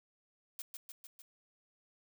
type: noise with echo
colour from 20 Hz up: blue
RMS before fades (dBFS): -43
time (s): 0.59-0.62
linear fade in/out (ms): 2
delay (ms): 150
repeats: 4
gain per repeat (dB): -3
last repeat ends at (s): 1.22
effects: none